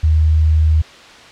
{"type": "tone", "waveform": "sine", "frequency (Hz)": 78.3, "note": "D#2", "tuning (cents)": 11, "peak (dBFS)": -9, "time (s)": [0.03, 0.82], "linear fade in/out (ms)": 10, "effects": ["white hiss -39 dBFS RMS until 1.31 s", "low-pass 4000 Hz 12 dB/octave"]}